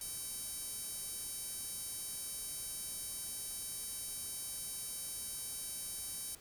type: tone with high-pass filter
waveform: 10% pulse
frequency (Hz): 770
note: G5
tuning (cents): -31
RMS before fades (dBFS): -43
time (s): 0.01-6.35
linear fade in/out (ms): 2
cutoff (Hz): 7900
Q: 9.8
effects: pink hiss -58 dBFS RMS until 6.4 s